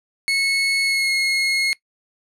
30% pulse tone with pitch glide, 2194 to 2160 Hz, C#7 to C#7, -18 to -45 cents, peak -15 dBFS, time 0.28-1.73 s, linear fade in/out 0 ms, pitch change -27 cents, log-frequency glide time 0.83-1.11 s, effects noise-tail reverb RT60 0.1 s tail -20 dB re dry + low-pass 11000 Hz 12 dB/octave

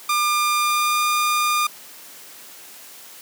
sawtooth tone with pitch glide, 1200 to 1209.7 Hz, D6 to D#6, +37 to -49 cents, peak -14 dBFS, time 0.09-1.67 s, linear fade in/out 5 ms, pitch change +14 cents, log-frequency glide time 0.59-1.04 s, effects white hiss -42 dBFS RMS until 3.21 s + high-pass 200 Hz 12 dB/octave

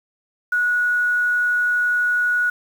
sine tone with quantisation, 1461 Hz, F#6, 22 cents flat, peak -16 dBFS, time 0.52-2.5 s, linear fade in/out 5 ms, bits 7, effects none

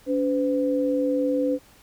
sine tone pair together, 284.6 / 507.1 Hz, C#4 / B4, +46 / +46 cents, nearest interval minor seventh, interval 1000 cents, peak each -23 dBFS, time 0.06-1.59 s, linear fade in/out 50 ms, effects pink hiss -54 dBFS RMS until 1.82 s

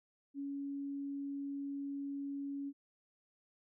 sine tone, 280 Hz, C#4, 18 cents sharp, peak -38 dBFS, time 0.34-2.73 s, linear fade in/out 50 ms, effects none

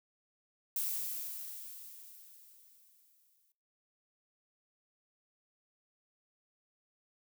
violet noise with exponential decay, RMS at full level -34 dBFS, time 0.76-3.52 s, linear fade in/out 2 ms, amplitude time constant 600 ms, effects noise-tail reverb RT60 0.4 s tail -21 dB re dry

